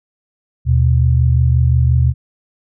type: tone pair together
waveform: sine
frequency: 77.78 / 123.47 Hz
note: D#2 / B2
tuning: 0 / 0 cents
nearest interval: minor sixth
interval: 800 cents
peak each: -12 dBFS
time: 0.65-2.14 s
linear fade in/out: 50 ms
effects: none